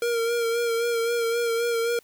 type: tone with vibrato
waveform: square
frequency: 466.2 Hz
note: A#4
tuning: in tune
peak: -23 dBFS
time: 0.02-1.99 s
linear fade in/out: 2 ms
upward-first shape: sine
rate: 3.8 Hz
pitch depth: 33 cents each way
effects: white hiss -59 dBFS RMS until 2.03 s